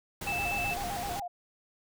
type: noise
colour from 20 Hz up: pink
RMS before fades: -38 dBFS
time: 0.21-1.2 s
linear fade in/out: 5 ms
type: tone with vibrato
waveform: sine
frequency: 754 Hz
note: F#5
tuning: 32 cents sharp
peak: -34 dBFS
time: 0.26-1.28 s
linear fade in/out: 10 ms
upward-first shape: square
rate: 7.8 Hz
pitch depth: 110 cents each way
type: tone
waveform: sine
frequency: 2637 Hz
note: E7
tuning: in tune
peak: -31 dBFS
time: 0.27-0.74 s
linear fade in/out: 5 ms
effects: none